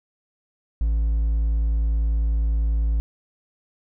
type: tone with hard clipping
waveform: triangle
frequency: 55.1 Hz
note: A1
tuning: 3 cents sharp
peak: -19 dBFS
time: 0.81-3 s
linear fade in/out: 0 ms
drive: 5 dB
effects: none